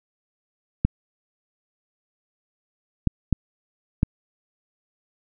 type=clicks; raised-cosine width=5 ms; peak=-5 dBFS; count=4; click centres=0.85 / 3.073 / 3.327 / 4.031 s; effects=none